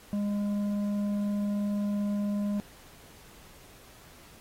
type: tone with tanh clipping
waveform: sine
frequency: 204.6 Hz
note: G#3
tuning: 26 cents flat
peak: -28 dBFS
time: 0.13-2.6 s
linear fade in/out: 0 ms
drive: 7 dB
effects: pink hiss -54 dBFS RMS until 4.4 s + AAC 48 kbps